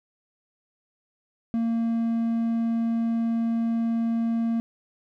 triangle tone, 229.6 Hz, A#3, 26 cents flat, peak -20 dBFS, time 1.54-4.6 s, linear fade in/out 0 ms, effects none

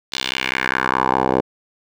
10% pulse tone with band-pass filter sweep, 64.9 Hz, C2, 13 cents flat, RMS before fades -20 dBFS, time 0.12-1.41 s, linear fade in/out 10 ms, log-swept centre 4100 to 560 Hz, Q 2.3, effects none

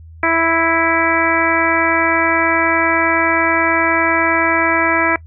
harmonic tone, 329.6 Hz, E4, in tune, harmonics 1 / 2 / 3 / 4 / 5 / 6 / 7, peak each -20 / -20 / -20 / -20 / -20 / -20 / -20 dBFS, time 0.23-5.16 s, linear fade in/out 2 ms, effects noise-tail reverb RT60 0.1 s tail -22 dB re dry + added 81 Hz sine -35 dBFS peak until 5.26 s

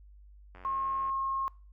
click train, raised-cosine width 0.5 ms, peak -36 dBFS, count 51, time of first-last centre 0.55-1.096 s, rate 91.6 Hz
sine tone, 1077 Hz, C6, 50 cents sharp, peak -29 dBFS, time 0.65-1.48 s, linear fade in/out 0 ms
effects noise-tail reverb RT60 0.4 s tail -24 dB re dry + added 50 Hz sine -51 dBFS peak until 1.72 s

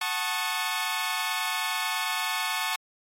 15% pulse chord, D# half-diminished seventh, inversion first, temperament equal with one note detuned, 740 / 880 / 1095.4 / 1244.5 Hz, F#5 / A5 / C#6 / D#6, 0 / 0 / -21 / 0 cents, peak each -28 / -25 / -25 / -29 dBFS, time 0.01-2.76 s, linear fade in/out 5 ms, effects AAC 48 kbps

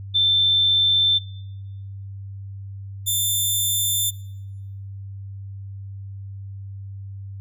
sine / 10% pulse tone pair in turn, 3552 / 3552 Hz, A7 / A7, +16 / +16 cents, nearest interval unison, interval 0 cents, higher neither, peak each -15 / -12 dBFS, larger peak second, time 0.14-1.19 / 3.06-4.11 s, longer neither, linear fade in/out 20 ms, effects noise-tail reverb RT60 1.0 s tail -23 dB re dry + added 98 Hz sine -32 dBFS peak until 7.4 s

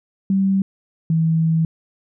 sine tone pair in turn, 193.6 / 162.09 Hz, G3 / E3, -21 / -29 cents, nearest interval minor third, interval 308 cents, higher first, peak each -14 dBFS, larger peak neither, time 0.3-0.62 / 1.1-1.65 s, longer second, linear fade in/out 2 ms, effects none

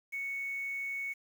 sine tone with quantisation, 2217 Hz, C#7, in tune, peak -34 dBFS, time 0.12-1.14 s, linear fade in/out 20 ms, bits 9, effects none

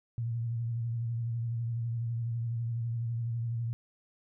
sine tone with vibrato, 116.54 Hz, A#2, in tune, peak -30 dBFS, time 0.18-3.73 s, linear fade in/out 0 ms, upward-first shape triangle, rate 12 Hz, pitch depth 50 cents each way, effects none

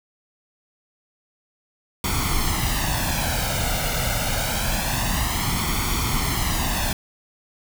pink noise with flanger, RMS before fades -23 dBFS, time 2.04-6.93 s, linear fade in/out 2 ms, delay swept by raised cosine 0.89 to 1.4 ms, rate 0.26 Hz, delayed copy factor +0.7, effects none

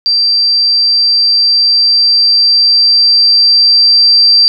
sine tone with level ramp, 4699 Hz, D8, in tune, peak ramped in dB -7 to -3 dBFS, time 0.06-4.48 s, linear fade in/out 0 ms, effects none

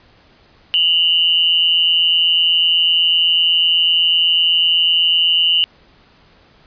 sine tone pair together, 2832 / 3000 Hz, F7 / F#7, +23 / +23 cents, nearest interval minor second, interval 100 cents, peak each -14 dBFS, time 0.74-5.64 s, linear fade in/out 0 ms, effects pink hiss -50 dBFS RMS until 6.66 s + resampled to 11025 Hz

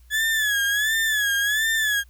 35% pulse tone with vibrato, 1706 Hz, G#6, 46 cents sharp, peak -18 dBFS, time 0.1-2.04 s, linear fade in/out 50 ms, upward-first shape sine, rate 1.4 Hz, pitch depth 94 cents each way, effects added 60 Hz sine -48 dBFS peak until 2.09 s + white hiss -63 dBFS RMS until 2.09 s

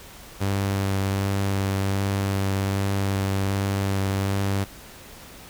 sawtooth tone with vibrato, 98 Hz, G2, in tune, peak -18 dBFS, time 0.4-4.65 s, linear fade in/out 20 ms, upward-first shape sine, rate 1.3 Hz, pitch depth 13 cents each way, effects pink hiss -44 dBFS RMS until 5.49 s

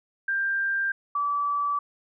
sine tone pair in turn, 1587 / 1153.7 Hz, G6 / D6, +21 / -31 cents, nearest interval tritone, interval 552 cents, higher first, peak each -23 dBFS, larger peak neither, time 0.28-0.92 / 1.15-1.79 s, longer neither, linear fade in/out 5 ms, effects none

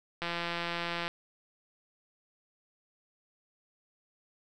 click train, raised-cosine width 0.3 ms, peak -18 dBFS, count 148, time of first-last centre 0.22-1.08 s, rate 171 Hz, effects none

